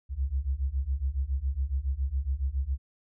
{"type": "beating tone pair", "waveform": "sine", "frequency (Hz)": [63.8, 71], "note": ["C2", "C#2"], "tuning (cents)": [-43, 42], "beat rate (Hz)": 7.2, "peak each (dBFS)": [-30, -29], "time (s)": [0.09, 2.78], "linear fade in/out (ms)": 50, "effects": []}